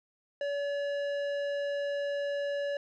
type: tone with tanh clipping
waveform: triangle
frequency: 570 Hz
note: C#5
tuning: 48 cents sharp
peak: -32 dBFS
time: 0.41-2.77 s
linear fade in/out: 2 ms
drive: 17 dB
effects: none